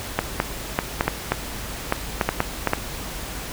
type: clicks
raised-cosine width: 0.5 ms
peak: -3 dBFS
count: 12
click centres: 0.19 / 0.401 / 0.789 / 1.009 / 1.08 / 1.32 / 1.924 / 2.212 / 2.29 / 2.404 / 2.673 / 2.734 s
effects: added 50 Hz sine -38 dBFS peak until 3.52 s + pink hiss -33 dBFS RMS until 3.52 s